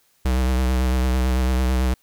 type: tone with vibrato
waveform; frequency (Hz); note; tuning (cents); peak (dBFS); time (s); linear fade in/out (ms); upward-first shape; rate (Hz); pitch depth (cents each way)
square; 63.7; C2; -46; -18; 0.25-1.94; 5; sine; 9; 35
effects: white hiss -62 dBFS RMS until 2.02 s